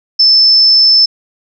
sine tone, 5274 Hz, E8, in tune, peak -4 dBFS, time 0.19-1.06 s, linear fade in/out 10 ms, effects none

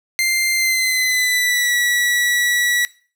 sawtooth tone with pitch glide, 2093 to 1941.6 Hz, C7 to B6, 0 to -30 cents, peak -12 dBFS, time 0.19-2.85 s, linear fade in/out 0 ms, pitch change -130 cents, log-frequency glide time 0.54-1.74 s, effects noise-tail reverb RT60 0.4 s tail -19 dB re dry

